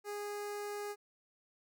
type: tone with notch filter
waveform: sawtooth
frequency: 412.1 Hz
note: G#4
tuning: 13 cents flat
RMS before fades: -41 dBFS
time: 0.04-0.96 s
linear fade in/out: 50 ms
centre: 3300 Hz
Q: 1.7
effects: none